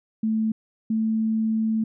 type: tone pair in turn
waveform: sine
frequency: 220 / 220.9 Hz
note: A3 / A3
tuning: 0 / +7 cents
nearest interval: unison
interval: 7 cents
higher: second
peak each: -20 dBFS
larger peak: neither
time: 0.23-0.52 / 0.9-1.84 s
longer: second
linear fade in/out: 5 ms
effects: none